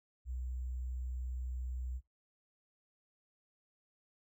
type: tone with sample-and-hold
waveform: sine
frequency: 62.7 Hz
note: B1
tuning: 27 cents sharp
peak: -37 dBFS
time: 0.25-2.01 s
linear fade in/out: 50 ms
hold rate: 7350 Hz
effects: noise-tail reverb RT60 0.2 s tail -21 dB re dry